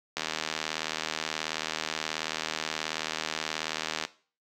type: click train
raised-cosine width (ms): 0.2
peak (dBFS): -12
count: 306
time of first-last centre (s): 0.17-4.05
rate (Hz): 78.6
effects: noise-tail reverb RT60 0.4 s tail -17 dB re dry + high-pass 200 Hz 12 dB/octave